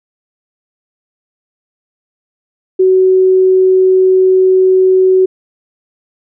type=tone; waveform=sine; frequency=374.6 Hz; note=F#4; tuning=21 cents sharp; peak=-5 dBFS; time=2.79-5.26 s; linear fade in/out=10 ms; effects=none